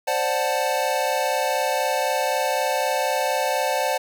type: chord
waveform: square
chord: D dominant seventh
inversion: third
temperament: equal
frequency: 523.3 / 587.3 / 740 / 880 Hz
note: C5 / D5 / F#5 / A5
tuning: 0 / 0 / 0 / 0 cents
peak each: -27 dBFS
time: 0.07-3.98 s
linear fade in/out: 10 ms
effects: 9-bit